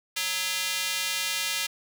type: tone with high-pass filter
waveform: square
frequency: 185 Hz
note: F#3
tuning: in tune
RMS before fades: -29 dBFS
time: 0.16-1.67 s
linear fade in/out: 10 ms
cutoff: 2700 Hz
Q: 1.1
effects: none